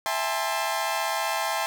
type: chord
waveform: sawtooth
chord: A minor seventh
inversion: second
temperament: equal with one note detuned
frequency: 659.3 / 804.6 / 880 / 1046.5 Hz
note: E5 / G5 / A5 / C6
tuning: 0 / +45 / 0 / 0 cents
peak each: -27 dBFS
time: 0.06-1.66 s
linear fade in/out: 0 ms
effects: none